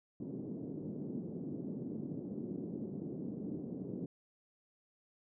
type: band-pass noise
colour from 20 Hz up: pink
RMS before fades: -42 dBFS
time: 0.2-4.06 s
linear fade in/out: 5 ms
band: 160 to 370 Hz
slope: 24 dB/octave
effects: none